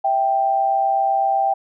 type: tone pair together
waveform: sine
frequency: 656.1 / 784 Hz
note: E5 / G5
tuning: -8 / 0 cents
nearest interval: minor third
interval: 308 cents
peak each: -23 / -16 dBFS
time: 0.04-1.54 s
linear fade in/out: 10 ms
effects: none